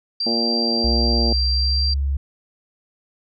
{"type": "tone", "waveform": "sine", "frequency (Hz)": 4716, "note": "D8", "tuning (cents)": 6, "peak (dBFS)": -20, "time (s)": [0.2, 1.94], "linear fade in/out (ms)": 5}
{"type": "harmonic tone", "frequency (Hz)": 116.54, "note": "A#2", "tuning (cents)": 0, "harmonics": [2, 3, 4, 5, 6, 7], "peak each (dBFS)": [-23, -27, -29, -31, -33, -34], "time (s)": [0.26, 1.33], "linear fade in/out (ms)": 5}
{"type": "tone with pitch glide", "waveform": "sine", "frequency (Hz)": [64.1, 69.1], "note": ["C2", "C#2"], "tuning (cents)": [-35, -5], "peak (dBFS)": -18, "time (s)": [0.84, 2.17], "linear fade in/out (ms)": 5, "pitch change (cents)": 130, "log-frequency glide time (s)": [1.52, 1.82]}
{"effects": []}